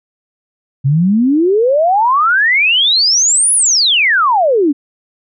sine exponential two-way sweep, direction up then down, 130 to 10590 to 268.5 Hz, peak -8 dBFS, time 0.84-4.73 s, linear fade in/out 20 ms, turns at 3.54 s, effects none

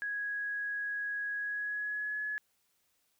sine tone with pitch glide, 1661.2 to 1699 Hz, G#6 to G#6, 0 to +39 cents, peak -33 dBFS, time 0.02-2.38 s, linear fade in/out 0 ms, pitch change +39 cents, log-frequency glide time 1.36-2.22 s, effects white hiss -75 dBFS RMS until 3.19 s

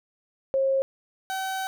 sine / 30% pulse tone pair in turn, 538 / 763.9 Hz, C5 / G5, +48 / -45 cents, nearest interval tritone, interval 607 cents, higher second, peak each -20 / -25 dBFS, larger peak first, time 0.54-0.82 / 1.3-1.67 s, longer second, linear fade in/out 0 ms, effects none

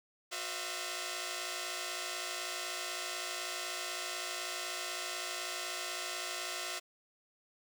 5% pulse tone cluster, 364 / 515 / 616 / 672 Hz, F#4 / C5 / D#5 / E5, -28 / -28 / -17 / +33 cents, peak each -32 / -35 / -34 / -29 dBFS, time 0.31-6.8 s, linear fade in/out 20 ms, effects none

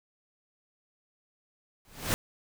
pink noise with exponential growth, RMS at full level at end -24 dBFS, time 1.85-2.14 s, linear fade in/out 0 ms, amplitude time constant 63 ms, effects none

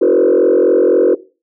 sine tone with frequency modulation, 420.4 Hz, G#4, 21 cents sharp, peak -6 dBFS, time 0.01-1.15 s, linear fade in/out 10 ms, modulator 43.9 Hz, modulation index 2.2, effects noise-tail reverb RT60 0.3 s tail -17 dB re dry + tanh soft clip ceiling -4 dBFS

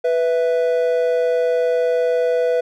triangle tone pair together, 493.9 / 659.3 Hz, B4 / E5, 0 / 0 cents, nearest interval perfect fourth, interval 500 cents, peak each -14 / -20 dBFS, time 0.04-2.61 s, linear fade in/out 10 ms, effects none

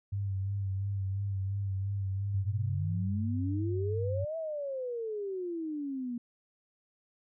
sine tone with vibrato, 98 Hz, G2, in tune, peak -30 dBFS, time 0.12-4.25 s, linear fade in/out 10 ms, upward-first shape sine, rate 2.9 Hz, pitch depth 40 cents each way
sine exponential two-way sweep, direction up then down, 94.8 to 659.3 to 234.9 Hz, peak -33 dBFS, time 2.34-6.18 s, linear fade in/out 5 ms, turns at 4.37 s
effects none

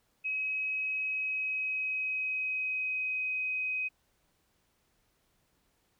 sine tone with pitch glide, 2547 to 2519 Hz, D#7 to D#7, +40 to +21 cents, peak -30 dBFS, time 0.24-3.89 s, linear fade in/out 20 ms, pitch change -19 cents, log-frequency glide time 1-3.2 s, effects pink hiss -73 dBFS RMS until 5.99 s

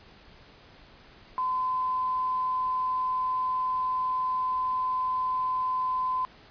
sine tone with quantisation, 1021 Hz, C6, 43 cents flat, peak -25 dBFS, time 1.38-6.25 s, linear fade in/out 0 ms, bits 9, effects pink hiss -53 dBFS RMS until 6.5 s + resampled to 11025 Hz

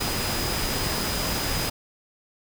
sine tone in noise, 4978 Hz, D#8, in tune, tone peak -33 dBFS, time 0-1.7 s, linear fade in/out 10 ms, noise pink, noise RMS -27 dBFS, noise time 0-1.7 s, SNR -9 dB, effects none

